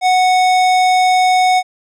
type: tone with hard clipping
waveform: sine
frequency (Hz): 738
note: F#5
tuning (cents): -5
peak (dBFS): -11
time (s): 0.01-1.63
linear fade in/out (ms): 50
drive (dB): 16
effects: none